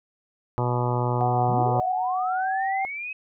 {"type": "harmonic tone", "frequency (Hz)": 122.5, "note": "B2", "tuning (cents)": -14, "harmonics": [1, 2, 3, 4, 5, 6, 7, 8, 9, 10], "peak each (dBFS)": [-24, -34, -31, -32, -34, -36, -30, -33, -37, -37], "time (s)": [0.58, 1.8], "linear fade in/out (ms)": 0}
{"type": "tone with pitch glide", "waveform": "sine", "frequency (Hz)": [740, 774.1], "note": ["F#5", "G5"], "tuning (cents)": [0, -22], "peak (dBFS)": -23, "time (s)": [1.21, 2.85], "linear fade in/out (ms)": 0, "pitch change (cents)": 78, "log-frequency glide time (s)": [2.28, 2.63]}
{"type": "linear sweep", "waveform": "sine", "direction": "up", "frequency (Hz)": [125.8, 2568], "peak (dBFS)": -30, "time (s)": [1.48, 3.13], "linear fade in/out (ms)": 5}
{"effects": []}